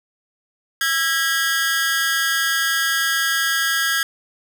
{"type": "tone with amplitude modulation", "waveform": "sawtooth", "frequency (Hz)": 1634, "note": "G#6", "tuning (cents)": -29, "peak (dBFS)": -10, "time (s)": [0.81, 4.03], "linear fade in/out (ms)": 2, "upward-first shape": "sine", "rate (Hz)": 299, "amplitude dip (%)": 90, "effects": []}